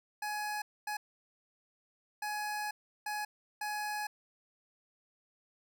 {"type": "tone bursts at uneven times", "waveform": "25% pulse", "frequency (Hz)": 840, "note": "G#5", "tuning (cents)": 19, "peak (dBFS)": -31, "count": 5, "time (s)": [[0.22, 0.62], [0.87, 0.97], [2.22, 2.71], [3.06, 3.25], [3.61, 4.07]], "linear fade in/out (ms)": 5, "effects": []}